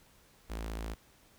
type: tone with notch filter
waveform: sawtooth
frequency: 55 Hz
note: A1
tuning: in tune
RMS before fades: -39 dBFS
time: 0.49-0.95 s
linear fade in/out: 20 ms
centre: 120 Hz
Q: 1.1
effects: pink hiss -63 dBFS RMS until 1.38 s